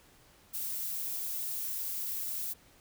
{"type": "noise", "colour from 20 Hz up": "violet", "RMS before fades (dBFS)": -36, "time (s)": [0.53, 2.54], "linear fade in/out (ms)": 20, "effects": ["pink hiss -61 dBFS RMS until 2.8 s"]}